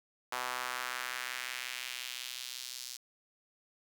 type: tone with high-pass filter sweep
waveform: sawtooth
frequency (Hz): 125.6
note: B2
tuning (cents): +30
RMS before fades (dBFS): -40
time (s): 0.32-2.97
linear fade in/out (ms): 5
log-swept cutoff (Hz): 960 to 5000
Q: 1.5
effects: 10-bit